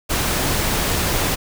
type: noise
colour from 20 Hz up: pink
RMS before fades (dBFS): -20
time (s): 0.09-1.36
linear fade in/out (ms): 20
effects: none